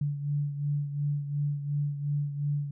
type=beating tone pair; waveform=sine; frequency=144.4 / 147.2 Hz; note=D3 / D3; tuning=-29 / +4 cents; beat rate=2.8 Hz; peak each=-28 / -35 dBFS; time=0.01-2.71 s; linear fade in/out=5 ms; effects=none